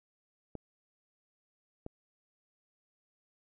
clicks, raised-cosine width 2 ms, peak -27 dBFS, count 2, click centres 0.553 / 1.864 s, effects none

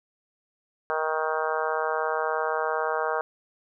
harmonic tone, 157.3 Hz, D#3, 19 cents sharp, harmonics 3 / 4 / 5 / 6 / 7 / 8 / 9 / 10, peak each -30 / -31 / -32 / -33 / -33 / -34 / -35 / -35 dBFS, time 0.9-3.21 s, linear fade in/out 0 ms, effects none

